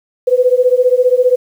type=beating tone pair; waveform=sine; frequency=493.9 / 508.9 Hz; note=B4 / C5; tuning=0 / -48 cents; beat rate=15 Hz; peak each=-11 dBFS; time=0.27-1.36 s; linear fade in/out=10 ms; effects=7-bit